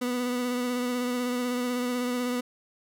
30% pulse tone with vibrato, 246.9 Hz, B3, in tune, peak -24 dBFS, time 0.01-2.41 s, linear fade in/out 10 ms, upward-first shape sine, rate 16 Hz, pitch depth 22 cents each way, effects none

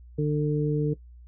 harmonic tone, 149.3 Hz, D3, 29 cents sharp, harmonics 1 / 2 / 3, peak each -24 / -29 / -27 dBFS, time 0.18-0.94 s, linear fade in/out 10 ms, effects noise-tail reverb RT60 0.1 s tail -18 dB re dry + added 60 Hz sine -45 dBFS peak until 1.27 s

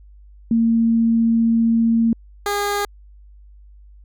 sine / 15% pulse tone pair in turn, 228.8 / 407.7 Hz, A#3 / G#4, -32 / -32 cents, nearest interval minor seventh, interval 1000 cents, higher second, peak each -13 dBFS, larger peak neither, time 0.51-2.13 / 2.46-2.85 s, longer first, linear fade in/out 2 ms, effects added 50 Hz sine -42 dBFS peak until 4.04 s

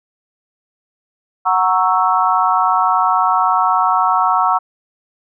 sine chord, F# dominant seventh, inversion none, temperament equal, 740 / 932.3 / 1108.7 / 1318.5 Hz, F#5 / A#5 / C#6 / E6, 0 / 0 / 0 / 0 cents, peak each -17 dBFS, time 1.45-4.59 s, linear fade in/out 20 ms, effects none

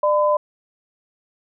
sine tone pair together, 598 / 1011.5 Hz, D5 / B5, +31 / +41 cents, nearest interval major sixth, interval 910 cents, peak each -16 / -19 dBFS, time 0.03-0.37 s, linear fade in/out 5 ms, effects none

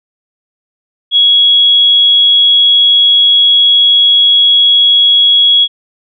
sine tone, 3333 Hz, G#7, 5 cents sharp, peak -4 dBFS, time 1.11-5.68 s, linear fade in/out 50 ms, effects none

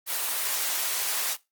white high-pass noise, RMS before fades -28 dBFS, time 0.06-1.37 s, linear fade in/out 50 ms, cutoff 560 Hz, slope 12 dB/octave, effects noise-tail reverb RT60 0.2 s tail -18 dB re dry + Opus 24 kbps

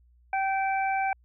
harmonic tone, 775 Hz, G5, 20 cents flat, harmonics 1 / 2 / 3, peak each -25 / -34 / -33 dBFS, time 0.33-1.13 s, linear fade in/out 2 ms, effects added 60 Hz sine -57 dBFS peak until 1.24 s

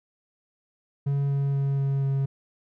triangle tone with pitch steps, 140.3 / 139.41 / 138.53 / 137.65 / 136.78 Hz, C#3 / C#3 / C#3 / C#3 / C#3, +21 / +10 / -1 / -12 / -23 cents, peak -20 dBFS, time 1.06-2.26 s, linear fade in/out 10 ms, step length 240 ms, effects none

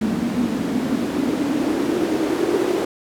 white noise with band-pass filter sweep, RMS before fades -21 dBFS, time 0.01-2.85 s, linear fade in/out 5 ms, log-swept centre 220 to 370 Hz, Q 4.9, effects none

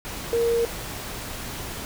sine tone in noise, 466.2 Hz, A#4, in tune, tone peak -19 dBFS, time 0.33-0.65 s, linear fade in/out 0 ms, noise pink, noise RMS -34 dBFS, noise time 0.05-1.85 s, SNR +12 dB, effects none

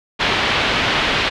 white low-pass noise, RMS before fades -18 dBFS, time 0.19-1.3 s, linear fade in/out 20 ms, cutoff 3500 Hz, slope 24 dB/octave, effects none

